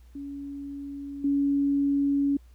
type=tone with level steps; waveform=sine; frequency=281.3 Hz; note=C#4; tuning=26 cents sharp; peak=-34 / -21 dBFS; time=0.15-2.37 s; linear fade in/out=5 ms; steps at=1.24 s; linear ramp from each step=5 ms; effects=added 60 Hz sine -49 dBFS peak until 2.54 s + pink hiss -66 dBFS RMS until 2.54 s